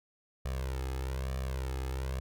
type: tone with flanger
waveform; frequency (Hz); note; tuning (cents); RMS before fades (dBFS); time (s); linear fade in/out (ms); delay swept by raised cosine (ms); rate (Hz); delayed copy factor
sawtooth; 65.41; C2; 0; -35; 0.45-2.2; 5; 1.7 to 2.39; 1.1; +0.9
effects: none